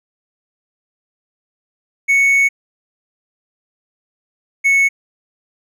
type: tone pair in turn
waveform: triangle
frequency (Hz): 2217 / 2207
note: C#7 / C#7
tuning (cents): 0 / -8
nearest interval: unison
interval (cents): 8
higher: first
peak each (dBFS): -8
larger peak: neither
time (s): 2.08-2.49 / 4.64-4.89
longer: first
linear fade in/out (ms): 20
effects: none